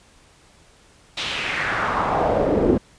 brown noise with band-pass filter sweep, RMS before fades -21 dBFS, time 1.17-2.78 s, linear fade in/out 5 ms, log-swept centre 3800 to 320 Hz, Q 2.5, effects pink hiss -53 dBFS RMS until 2.98 s + resampled to 22050 Hz

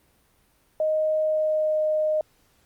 sine tone with pitch glide, 622.3 to 617.3 Hz, D#5 to D#5, 0 to -14 cents, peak -20 dBFS, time 0.8-2.21 s, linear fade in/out 2 ms, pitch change -14 cents, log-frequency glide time 1.21-1.81 s, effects pink hiss -63 dBFS RMS until 2.65 s + Opus 32 kbps

